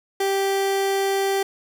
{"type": "tone", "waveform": "30% pulse", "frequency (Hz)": 391.3, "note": "G4", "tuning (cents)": -3, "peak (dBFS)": -17, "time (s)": [0.2, 1.43], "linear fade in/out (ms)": 5, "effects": []}